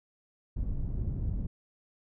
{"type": "low-pass noise", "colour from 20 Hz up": "pink", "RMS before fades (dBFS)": -32, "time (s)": [0.56, 1.47], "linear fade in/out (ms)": 10, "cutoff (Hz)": 140, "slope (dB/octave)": 12, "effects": []}